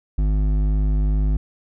sine tone with hard clipping, 51.2 Hz, G#1, 24 cents flat, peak -18 dBFS, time 0.18-1.37 s, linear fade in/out 5 ms, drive 10 dB, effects none

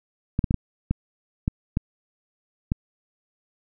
clicks, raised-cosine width 5 ms, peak -9 dBFS, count 8, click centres 0.391 / 0.442 / 0.509 / 0.543 / 0.91 / 1.479 / 1.771 / 2.719 s, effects none

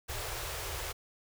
pink band-stop noise, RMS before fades -38 dBFS, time 0.08-0.93 s, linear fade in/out 20 ms, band 130 to 370 Hz, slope 48 dB/octave, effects none

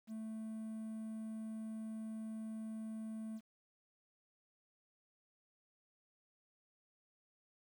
triangle tone with quantisation, 220 Hz, A3, in tune, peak -40 dBFS, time 0.07-3.41 s, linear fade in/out 50 ms, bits 11, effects none

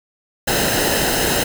pink noise with comb filter, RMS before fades -18 dBFS, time 0.47-1.44 s, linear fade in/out 10 ms, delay 0.87 ms, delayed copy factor -0.65, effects none

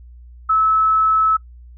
sine tone, 1300 Hz, E6, 24 cents flat, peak -12 dBFS, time 0.49-1.37 s, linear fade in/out 10 ms, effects noise-tail reverb RT60 0.1 s tail -21 dB re dry + added 60 Hz sine -38 dBFS peak until 1.77 s

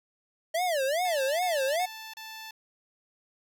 square tone with vibrato, 622.3 Hz, D#5, in tune, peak -26 dBFS, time 0.54-1.86 s, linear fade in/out 10 ms, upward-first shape sine, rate 2.5 Hz, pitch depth 290 cents each way
10% pulse tone bursts, 880 Hz, A5, in tune, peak -32 dBFS, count 4, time 1.05-2.509 s, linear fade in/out 2 ms, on 340 ms, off 33 ms
effects none

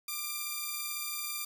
5% pulse tone pair together, 1195 / 2372 Hz, D6 / D7, +30 / +17 cents, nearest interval octave, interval 1187 cents, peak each -27 dBFS, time 0.08-1.45 s, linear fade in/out 5 ms, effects none

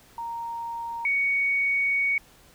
sine tone pair in turn, 930 / 2234 Hz, A#5 / C#7, -4 / +13 cents, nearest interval octave + minor third, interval 1517 cents, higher second, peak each -30 / -21 dBFS, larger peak second, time 0.18-1.05 / 1.05-2.18 s, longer second, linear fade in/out 2 ms, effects pink hiss -55 dBFS RMS until 2.54 s

